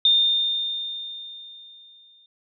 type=tone with exponential decay; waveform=sine; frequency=3627 Hz; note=A#7; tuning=48 cents flat; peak=-13 dBFS; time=0.05-2.26 s; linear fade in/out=2 ms; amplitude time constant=480 ms; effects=none